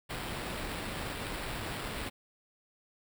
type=noise with sample-and-hold; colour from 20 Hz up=pink; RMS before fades=-38 dBFS; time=0.09-2.1 s; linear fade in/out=20 ms; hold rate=6300 Hz; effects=none